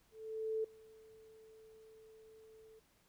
sine tone with ADSR envelope, 440 Hz, A4, in tune, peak -33 dBFS, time 0.11-2.8 s, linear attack 530 ms, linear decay 6 ms, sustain -24 dB, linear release 16 ms, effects pink hiss -72 dBFS RMS until 3.08 s

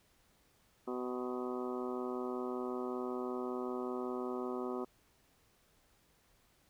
harmonic tone with a mistuned harmonic, 125.3 Hz, B2, 25 cents sharp, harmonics 2 / 3 / 4 / 5 / 6 / 7 / 8 / 9 / 10, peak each -41 / -39 / -46 / -49 / -49 / -55 / -50 / -51 / -49 dBFS, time 0.87-4.85 s, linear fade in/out 10 ms, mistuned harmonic 9, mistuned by -34 cents, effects pink hiss -70 dBFS RMS until 6.69 s

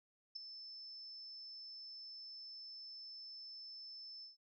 sine tone with ADSR envelope, 5274 Hz, E8, in tune, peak -39 dBFS, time 0.35-4.37 s, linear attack 13 ms, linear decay 6 ms, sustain -10 dB, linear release 140 ms, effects none

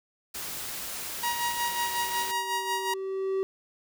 white noise, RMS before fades -36 dBFS, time 0.34-2.32 s, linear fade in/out 10 ms
triangle tone with exponential growth, 384.3 Hz, G4, 34 cents flat, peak -22 dBFS, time 1.08-3.43 s, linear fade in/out 0 ms, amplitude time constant 510 ms
sawtooth tone with tremolo, 950 Hz, A#5, 33 cents sharp, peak -22 dBFS, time 1.23-2.94 s, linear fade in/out 5 ms, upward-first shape sine, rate 5.5 Hz, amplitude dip 55%
effects none

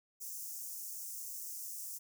white high-pass noise, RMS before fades -44 dBFS, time 0.2-1.99 s, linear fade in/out 20 ms, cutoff 5600 Hz, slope 48 dB/octave, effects none

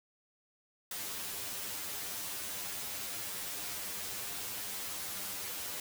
white noise with comb filter, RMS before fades -40 dBFS, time 0.91-5.8 s, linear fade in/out 2 ms, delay 10 ms, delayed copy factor +0.95, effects none

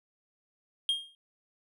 triangle tone with exponential decay, 3227 Hz, G7, 50 cents sharp, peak -21 dBFS, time 0.89-1.15 s, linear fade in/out 1 ms, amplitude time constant 56 ms, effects none

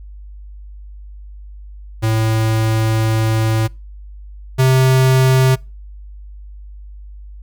square tone pair in turn, 110.9 / 130.71 Hz, A2 / C3, +14 / -1 cents, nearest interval minor third, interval 285 cents, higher second, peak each -14 / -10 dBFS, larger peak second, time 2.02-3.68 / 4.58-5.56 s, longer first, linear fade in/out 20 ms, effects noise-tail reverb RT60 0.3 s tail -26 dB re dry + added 50 Hz sine -32 dBFS peak until 7.42 s

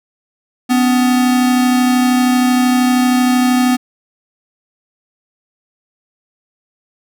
square tone pair together, 250 / 282.9 Hz, B3 / C#4, +21 / +35 cents, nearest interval major second, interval 214 cents, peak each -11 / -22 dBFS, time 0.69-3.77 s, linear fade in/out 20 ms, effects none

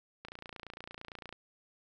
click train, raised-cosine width 0.3 ms, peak -28 dBFS, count 32, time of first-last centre 0.25-1.326 s, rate 28.8 Hz, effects none

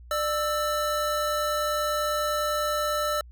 square tone pair together, 596.6 / 1318.5 Hz, D5 / E6, +27 / 0 cents, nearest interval octave + major second, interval 1373 cents, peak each -28 dBFS, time 0.11-3.21 s, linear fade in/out 2 ms, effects added 60 Hz sine -44 dBFS peak until 3.31 s

